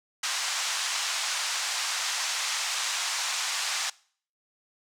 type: band-pass noise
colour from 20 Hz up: white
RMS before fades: -30 dBFS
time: 0.23-3.9 s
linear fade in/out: 5 ms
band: 790 to 7300 Hz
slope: 24 dB/octave
effects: noise-tail reverb RT60 0.5 s tail -22 dB re dry